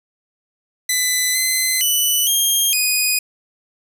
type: tone with pitch steps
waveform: 10% pulse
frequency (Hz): 2004 / 2045 / 2975 / 3217 / 2481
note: B6 / C7 / F#7 / G7 / D#7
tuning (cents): +25 / -40 / +9 / +44 / -6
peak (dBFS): -7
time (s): 0.89-3.19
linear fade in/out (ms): 5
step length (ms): 460
effects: none